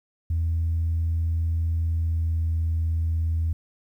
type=tone with pitch glide; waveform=sine; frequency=82.41 to 81.7 Hz; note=E2 to E2; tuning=0 to -15 cents; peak=-20 dBFS; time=0.3-3.53 s; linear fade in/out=5 ms; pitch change=-15 cents; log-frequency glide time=1.81-2.52 s; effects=tanh soft clip ceiling -18 dBFS + 10-bit